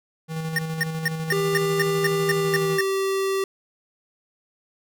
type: tone with tremolo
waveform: square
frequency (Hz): 160.4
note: E3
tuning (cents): -47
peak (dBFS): -26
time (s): 0.28-2.8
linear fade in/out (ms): 50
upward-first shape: square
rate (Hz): 12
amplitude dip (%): 30
type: tone bursts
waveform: square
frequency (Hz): 1830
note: A#6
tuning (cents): -32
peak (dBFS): -20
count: 10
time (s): 0.56-2.81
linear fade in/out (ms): 2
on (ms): 27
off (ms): 220
type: tone with pitch glide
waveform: square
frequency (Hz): 396.7 to 387.6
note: G4 to G4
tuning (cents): +21 to -20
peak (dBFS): -22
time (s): 1.32-3.44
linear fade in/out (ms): 2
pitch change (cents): -41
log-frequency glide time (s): 2.37-2.84
effects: none